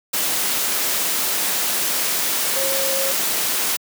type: tone in noise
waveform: sine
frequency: 540 Hz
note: C#5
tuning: 45 cents flat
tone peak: -24 dBFS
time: 2.56-3.12 s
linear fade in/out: 10 ms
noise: white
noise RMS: -21 dBFS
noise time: 0.13-3.77 s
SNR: -6 dB
effects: high-pass 200 Hz 12 dB/octave